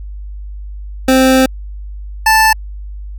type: tone pair in turn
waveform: 25% pulse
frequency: 261.6 / 879.9 Hz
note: C4 / A5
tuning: 0 / 0 cents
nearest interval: octave + major sixth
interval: 2100 cents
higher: second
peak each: -3 dBFS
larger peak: neither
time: 1.08-1.46 / 2.26-2.53 s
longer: first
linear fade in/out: 5 ms
effects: added 50 Hz sine -24 dBFS peak until 3.18 s